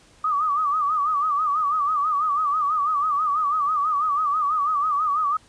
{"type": "tone with vibrato", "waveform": "sine", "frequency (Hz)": 1198, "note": "D6", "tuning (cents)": 34, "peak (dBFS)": -19, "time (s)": [0.24, 5.37], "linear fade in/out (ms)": 5, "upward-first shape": "sine", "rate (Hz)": 6.1, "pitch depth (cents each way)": 110, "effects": ["pink hiss -54 dBFS RMS until 5.48 s", "resampled to 22050 Hz"]}